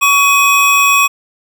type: tone pair together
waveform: square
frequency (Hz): 1124.6 / 2523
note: C#6 / D#7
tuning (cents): +25 / +23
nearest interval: octave + major second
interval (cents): 1398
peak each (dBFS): -11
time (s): 0.01-1.08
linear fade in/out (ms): 20
effects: none